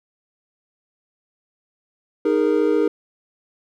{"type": "chord", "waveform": "triangle", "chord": "D# suspended fourth", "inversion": "none", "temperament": "equal with one note detuned", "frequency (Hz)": [311.1, 412, 466.2], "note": ["D#4", "G#4", "A#4"], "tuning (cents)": [0, -14, 0], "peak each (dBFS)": -18, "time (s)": [2.25, 2.88], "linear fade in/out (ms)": 5, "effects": []}